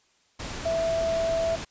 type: tone in noise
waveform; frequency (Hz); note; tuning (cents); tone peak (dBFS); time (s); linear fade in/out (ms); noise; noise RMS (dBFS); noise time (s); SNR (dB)
sine; 659.3; E5; 0; -23; 0.65-1.56; 10; pink; -35; 0.39-1.65; +9
effects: white hiss -65 dBFS RMS until 1.7 s + resampled to 16000 Hz

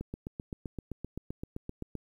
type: click train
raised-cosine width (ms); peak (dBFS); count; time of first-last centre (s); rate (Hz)
3; -24; 16; 0.01-1.953; 7.72
effects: 10-bit

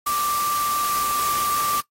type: tone in noise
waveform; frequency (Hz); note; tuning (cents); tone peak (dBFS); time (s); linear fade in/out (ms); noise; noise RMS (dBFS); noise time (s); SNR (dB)
sine; 1174.7; D6; 0; -21; 0.06-1.81; 10; white; -28; 0.06-1.81; +4
effects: noise-tail reverb RT60 0.1 s tail -18 dB re dry + AAC 48 kbps

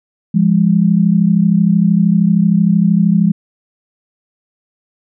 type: tone pair together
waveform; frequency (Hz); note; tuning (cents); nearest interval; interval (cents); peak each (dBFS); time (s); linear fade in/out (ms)
sine; 171.9 / 204.9; F3 / G#3; -27 / -23; minor third; 304; -11; 0.34-3.32; 10
effects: none

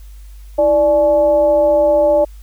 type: tone with frequency modulation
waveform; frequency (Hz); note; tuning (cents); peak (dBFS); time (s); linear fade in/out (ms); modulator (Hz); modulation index
sine; 589; D5; +5; -9; 0.58-2.25; 10; 263; 0.49
effects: added 50 Hz sine -33 dBFS peak until 2.42 s + white hiss -52 dBFS RMS until 2.42 s

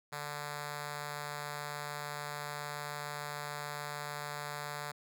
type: tone with notch filter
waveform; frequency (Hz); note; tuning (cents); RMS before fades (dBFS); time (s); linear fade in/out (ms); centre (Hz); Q
5% pulse; 146.83; D3; 0; -41; 0.12-4.92; 10; 310; 0.95
effects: none

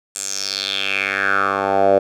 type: tone with band-pass filter sweep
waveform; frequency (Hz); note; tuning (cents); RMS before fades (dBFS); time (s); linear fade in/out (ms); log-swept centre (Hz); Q
10% pulse; 98; G2; 0; -19; 0.15-1.99; 10; 8100 to 560; 4.7
effects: none

